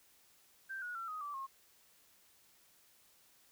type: tone with pitch steps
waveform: sine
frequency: 1568 / 1454.6 / 1349.3 / 1251.7 / 1161.2 / 1077.2 Hz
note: G6 / F#6 / E6 / D#6 / D6 / C#6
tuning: 0 / -30 / +40 / +10 / -20 / -50 cents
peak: -40 dBFS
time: 0.69-1.47 s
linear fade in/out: 20 ms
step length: 130 ms
effects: white hiss -67 dBFS RMS until 3.51 s